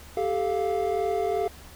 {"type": "tone cluster", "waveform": "triangle", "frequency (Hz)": [392.2, 434.7, 699], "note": ["G4", "A4", "F5"], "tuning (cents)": [1, -21, 1], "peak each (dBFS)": -26, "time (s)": [0.17, 1.48], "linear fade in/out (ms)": 2, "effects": ["added 72 Hz sine -48 dBFS peak until 1.75 s", "pink hiss -48 dBFS RMS until 1.75 s"]}